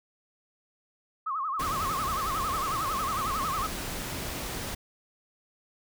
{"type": "tone with vibrato", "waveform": "sine", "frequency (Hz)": 1174.7, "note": "D6", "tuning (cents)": 0, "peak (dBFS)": -28, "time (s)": [1.26, 3.67], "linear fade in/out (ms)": 10, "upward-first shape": "sine", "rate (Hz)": 11, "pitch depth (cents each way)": 180}
{"type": "noise", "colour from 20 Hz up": "pink", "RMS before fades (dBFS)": -35, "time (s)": [1.59, 4.75], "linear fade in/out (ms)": 10}
{"effects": []}